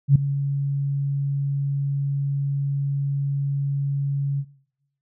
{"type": "tone with ADSR envelope", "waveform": "sine", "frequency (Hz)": 140, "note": "C#3", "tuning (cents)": 18, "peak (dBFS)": -7, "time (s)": [0.08, 4.45], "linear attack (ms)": 75, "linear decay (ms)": 4, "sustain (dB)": -14, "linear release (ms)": 57, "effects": ["noise-tail reverb RT60 0.9 s tail -21 dB re dry"]}